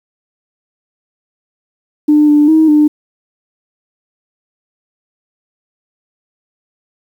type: tone with pitch steps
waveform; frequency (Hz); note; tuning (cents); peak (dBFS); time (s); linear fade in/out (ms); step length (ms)
sine; 299.5 / 295.8 / 316.4 / 299.9; D4 / D4 / D#4 / D4; +34 / +13 / +29 / +36; -4; 2.08-2.88; 10; 200
effects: tanh soft clip ceiling 0 dBFS + 7-bit